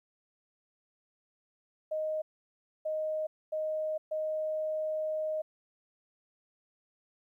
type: tone bursts at uneven times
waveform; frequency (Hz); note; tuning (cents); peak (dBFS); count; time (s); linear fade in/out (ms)
sine; 622.3; D#5; 0; -30; 4; 1.91-2.22 / 2.85-3.27 / 3.52-3.98 / 4.11-5.42; 10
effects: 12-bit